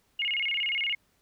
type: tone with vibrato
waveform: sine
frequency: 2489 Hz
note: D#7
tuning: in tune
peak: -26 dBFS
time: 0.19-0.95 s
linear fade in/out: 5 ms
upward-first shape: square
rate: 17 Hz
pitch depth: 240 cents each way
effects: pink hiss -69 dBFS RMS until 1.21 s